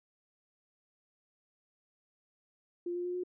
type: tone with pitch steps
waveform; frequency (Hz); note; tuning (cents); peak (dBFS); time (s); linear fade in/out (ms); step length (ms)
sine; 349.2 / 353.1 / 356.9 / 360.9; F4 / F4 / F4 / F#4; 0 / +19 / +38 / -43; -33; 2.86-3.236; 5; 94
effects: none